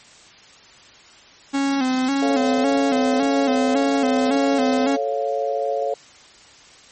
45% pulse tone with vibrato, 266.6 Hz, C4, 33 cents sharp, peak -18 dBFS, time 1.53-4.97 s, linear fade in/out 20 ms, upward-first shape square, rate 1.8 Hz, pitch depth 61 cents each way
sine chord, A augmented, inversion none, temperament equal, 440 / 554.4 / 698.5 Hz, A4 / C#5 / E#5, 0 / 0 / 0 cents, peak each -25 / -23 / -25 dBFS, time 2.22-5.94 s, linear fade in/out 2 ms
effects white hiss -47 dBFS RMS until 6.91 s + MP3 32 kbps

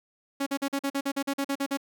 sawtooth tone bursts, 277.2 Hz, C#4, in tune, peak -22 dBFS, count 13, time 0.4-1.773 s, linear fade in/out 10 ms, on 65 ms, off 44 ms, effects none

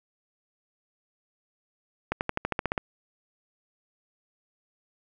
accelerating click train, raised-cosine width 0.5 ms, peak -11 dBFS, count 10, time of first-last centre 2.12-2.778 s, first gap 89 ms, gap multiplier 0.95, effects none

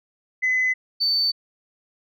sine tone pair in turn, 2022 / 4539 Hz, B6 / C#8, +40 / +40 cents, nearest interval octave + major second, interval 1400 cents, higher second, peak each -17 dBFS, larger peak neither, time 0.42-0.74 / 1-1.32 s, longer neither, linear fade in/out 20 ms, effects tanh soft clip ceiling -14 dBFS

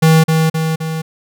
square tone with echo, 160 Hz, D#3, 49 cents sharp, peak -7 dBFS, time 0.02-0.24 s, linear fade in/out 10 ms, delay 260 ms, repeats 3, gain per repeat -4 dB, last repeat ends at 1.02 s, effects none

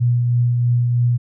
sine tone with tremolo, 121 Hz, B2, 35 cents flat, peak -12 dBFS, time 0-1.18 s, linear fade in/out 20 ms, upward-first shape triangle, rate 3.1 Hz, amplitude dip 30%, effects none

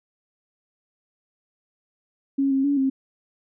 sine tone with pitch steps, 274.6 / 269.2 / 284 / 267.5 Hz, C#4 / C4 / C#4 / C4, -16 / +49 / +42 / +38 cents, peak -18 dBFS, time 2.38-2.9 s, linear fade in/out 10 ms, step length 130 ms, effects none

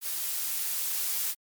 blue noise with level ramp, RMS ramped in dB -32 to -29 dBFS, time 0.01-1.35 s, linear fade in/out 50 ms, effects MP3 96 kbps

